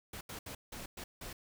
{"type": "noise bursts at uneven times", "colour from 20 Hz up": "pink", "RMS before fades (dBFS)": -45, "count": 6, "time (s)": [[0.13, 0.21], [0.29, 0.39], [0.46, 0.55], [0.72, 0.86], [0.97, 1.04], [1.21, 1.33]], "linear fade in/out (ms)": 5, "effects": []}